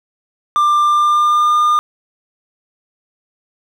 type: tone with pitch glide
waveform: triangle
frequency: 1189 to 1209.8 Hz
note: D6 to D#6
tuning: +21 to -49 cents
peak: -8 dBFS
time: 0.56-1.79 s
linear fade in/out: 0 ms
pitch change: +30 cents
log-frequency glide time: 0.82-1.56 s
effects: none